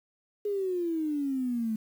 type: exponential sweep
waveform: sine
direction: down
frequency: 418.9 to 215.6 Hz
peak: -27 dBFS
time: 0.45-1.76 s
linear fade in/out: 5 ms
effects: 9-bit